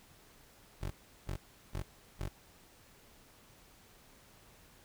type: tone bursts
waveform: 20% pulse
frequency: 48 Hz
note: G1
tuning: 36 cents flat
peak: -31 dBFS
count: 4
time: 0.81-2.29 s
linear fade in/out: 20 ms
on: 100 ms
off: 360 ms
effects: pink hiss -61 dBFS RMS until 4.84 s